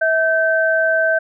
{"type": "tone pair together", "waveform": "sine", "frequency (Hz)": [647, 1548.6], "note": ["E5", "G6"], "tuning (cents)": [-32, -22], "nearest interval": "octave + minor third", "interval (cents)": 1510, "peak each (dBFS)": -16, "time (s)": [0.01, 1.19], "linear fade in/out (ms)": 10, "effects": []}